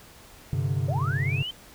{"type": "chord", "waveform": "triangle", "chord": "G suspended fourth", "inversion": "none", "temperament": "equal", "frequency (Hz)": [98, 130.81, 146.83], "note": ["G2", "C3", "D3"], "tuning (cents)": [0, 0, 0], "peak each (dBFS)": [-27, -25, -27], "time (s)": [0.53, 1.43], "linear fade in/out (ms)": 0}
{"type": "linear sweep", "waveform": "sine", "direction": "up", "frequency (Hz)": [523.3, 3140], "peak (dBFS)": -30, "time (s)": [0.88, 1.51], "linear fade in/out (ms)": 5}
{"effects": ["pink hiss -50 dBFS RMS until 1.74 s"]}